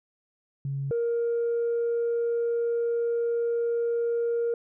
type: tone pair in turn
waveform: sine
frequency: 138.2 / 468.6 Hz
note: C#3 / A#4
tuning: -5 / +9 cents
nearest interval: octave + major sixth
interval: 2114 cents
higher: second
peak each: -27 / -22 dBFS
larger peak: second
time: 0.65-0.91 / 0.91-4.54 s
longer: second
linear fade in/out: 2 ms
effects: tanh soft clip ceiling -21 dBFS